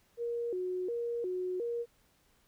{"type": "tone with vibrato", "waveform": "sine", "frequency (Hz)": 415.3, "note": "G#4", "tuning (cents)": 0, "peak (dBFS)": -32, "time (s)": [0.17, 1.86], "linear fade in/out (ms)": 50, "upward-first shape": "square", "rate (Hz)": 1.4, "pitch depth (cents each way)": 220, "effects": ["pink hiss -69 dBFS RMS until 2.47 s"]}